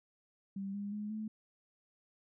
sine tone with pitch steps, 196 / 202.6 / 209.3 / 216.3 Hz, G3 / G#3 / G#3 / A3, 0 / -43 / +14 / -29 cents, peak -37 dBFS, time 0.56-1.28 s, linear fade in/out 5 ms, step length 180 ms, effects none

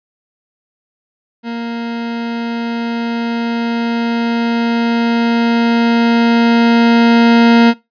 40% pulse tone with level ramp, 233.1 Hz, A#3, in tune, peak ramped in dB -19 to -4 dBFS, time 1.43-7.74 s, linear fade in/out 50 ms, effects noise-tail reverb RT60 0.2 s tail -20 dB re dry + resampled to 11025 Hz

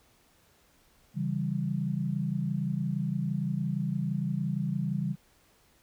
sine chord, C# diminished, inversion none, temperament equal, 138.59 / 164.81 / 196 Hz, C#3 / E3 / G3, 0 / 0 / 0 cents, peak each -32 dBFS, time 1.14-5.16 s, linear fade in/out 50 ms, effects pink hiss -64 dBFS RMS until 5.82 s

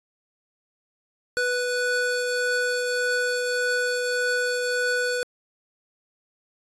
square tone pair together, 493.9 / 1480 Hz, B4 / F#6, 0 / 0 cents, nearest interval octave + perfect fifth, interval 1900 cents, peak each -26 dBFS, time 1.37-5.23 s, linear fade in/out 0 ms, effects resampled to 22050 Hz

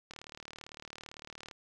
click train, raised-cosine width 0.2 ms, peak -28 dBFS, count 54, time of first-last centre 0.11-1.512 s, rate 37.8 Hz, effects none

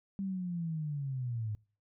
sine linear sweep, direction down, 197.6 to 103.83 Hz, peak -33 dBFS, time 0.19-1.55 s, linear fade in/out 0 ms, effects noise-tail reverb RT60 0.4 s tail -25 dB re dry

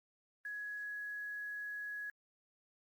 sine tone with quantisation, 1676 Hz, G#6, 15 cents sharp, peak -40 dBFS, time 0.45-2.1 s, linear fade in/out 2 ms, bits 11, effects Opus 32 kbps

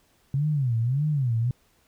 sine tone with vibrato, 131.8 Hz, C3, 13 cents sharp, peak -21 dBFS, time 0.34-1.51 s, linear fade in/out 2 ms, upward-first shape sine, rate 1.7 Hz, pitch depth 260 cents each way, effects pink hiss -64 dBFS RMS until 1.87 s

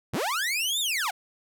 sawtooth linear two-way sweep, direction up then down, 63.3 to 3729 to 659 Hz, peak -22 dBFS, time 0.13-1.11 s, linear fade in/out 10 ms, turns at 0.8 s, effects none

